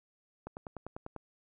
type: click train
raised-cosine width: 1 ms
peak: -27 dBFS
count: 8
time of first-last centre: 0.47-1.163 s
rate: 10.1 Hz
effects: none

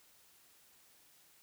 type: silence
effects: white hiss -65 dBFS RMS until 1.42 s

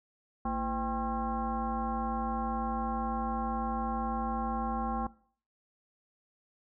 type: tone with frequency modulation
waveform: sine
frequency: 510 Hz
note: C5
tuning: 44 cents flat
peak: -29 dBFS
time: 0.45-5.07 s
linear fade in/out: 5 ms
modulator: 282 Hz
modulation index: 2.1
effects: noise-tail reverb RT60 0.5 s tail -20 dB re dry

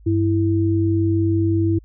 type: tone pair together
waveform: sine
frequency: 98.08 / 329.6 Hz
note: G2 / E4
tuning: +1 / 0 cents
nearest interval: octave + major sixth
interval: 2099 cents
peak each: -18 dBFS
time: 0.06-1.79 s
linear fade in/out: 10 ms
effects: added 52 Hz sine -43 dBFS peak until 1.84 s

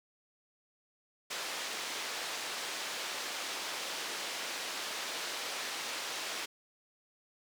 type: band-pass noise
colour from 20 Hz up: white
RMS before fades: -39 dBFS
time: 1.3-6.46 s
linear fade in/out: 10 ms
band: 350 to 4900 Hz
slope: 12 dB/octave
effects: none

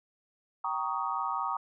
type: chord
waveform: sine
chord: Eb dominant seventh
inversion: first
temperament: just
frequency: 777.8 / 933.4 / 1120.1 / 1244.5 Hz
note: G5 / Bb5 / Db6 / Eb6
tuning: -14 / +2 / +18 / 0 cents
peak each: -37 / -34 / -35 / -34 dBFS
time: 0.64-1.57 s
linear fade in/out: 5 ms
effects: none

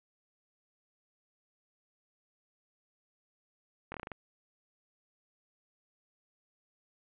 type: slowing click train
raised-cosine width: 0.5 ms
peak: -25 dBFS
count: 7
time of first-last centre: 3.92-4.118 s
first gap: 22 ms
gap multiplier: 1.16
effects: resampled to 8000 Hz + 9-bit

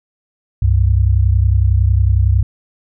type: tone pair together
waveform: sine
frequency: 66.7 / 97.64 Hz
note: C2 / G2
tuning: +34 / -6 cents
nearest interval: perfect fifth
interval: 660 cents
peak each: -12 dBFS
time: 0.62-2.43 s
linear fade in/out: 5 ms
effects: none

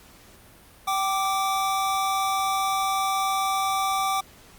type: tone pair together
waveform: square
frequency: 772 / 1175.8 Hz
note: G5 / D6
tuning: -27 / +2 cents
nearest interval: perfect fifth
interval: 729 cents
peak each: -26 dBFS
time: 0.87-4.21 s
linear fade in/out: 10 ms
effects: pink hiss -51 dBFS RMS until 4.58 s + Opus 48 kbps

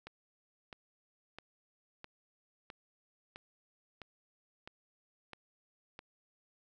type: click train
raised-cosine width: 0.3 ms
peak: -30 dBFS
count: 10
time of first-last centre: 0.07-5.991 s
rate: 1.52 Hz
effects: none

